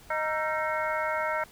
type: harmonic tone with a mistuned harmonic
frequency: 311.1 Hz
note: D#4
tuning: in tune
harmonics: 2 / 3 / 4 / 5 / 6 / 7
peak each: -31 / -32 / -33 / -36 / -38 / -36 dBFS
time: 0.1-1.44 s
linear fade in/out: 5 ms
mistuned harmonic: 4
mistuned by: +140 cents
effects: pink hiss -53 dBFS RMS until 1.51 s